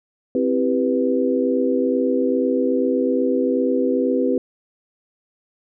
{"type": "chord", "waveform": "sine", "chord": "C major seventh", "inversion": "none", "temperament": "equal", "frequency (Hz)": [261.6, 329.6, 392, 493.9], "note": ["C4", "E4", "G4", "B4"], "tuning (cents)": [0, 0, 0, 0], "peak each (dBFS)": [-20, -26, -23, -21], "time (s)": [0.35, 4.38], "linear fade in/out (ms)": 2, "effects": []}